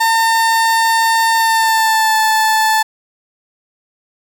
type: tone with pitch glide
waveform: 30% pulse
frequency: 906 to 876.1 Hz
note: A#5 to A5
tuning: -50 to -8 cents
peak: -8 dBFS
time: 0-2.83 s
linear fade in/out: 10 ms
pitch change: -58 cents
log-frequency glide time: 1.35-2.17 s
effects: none